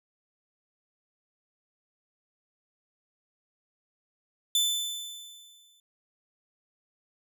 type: tone with exponential decay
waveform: sawtooth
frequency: 3520 Hz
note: A7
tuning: in tune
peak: -18 dBFS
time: 4.55-5.8 s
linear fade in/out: 2 ms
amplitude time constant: 270 ms
effects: none